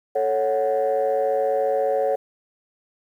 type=chord; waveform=sine; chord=F# minor; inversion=first; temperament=equal; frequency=440 / 554.4 / 740 Hz; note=A4 / C#5 / F#5; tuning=0 / 0 / 0 cents; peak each=-23 / -20 / -24 dBFS; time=0.15-2.16 s; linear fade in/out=10 ms; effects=tanh soft clip ceiling -13 dBFS + 9-bit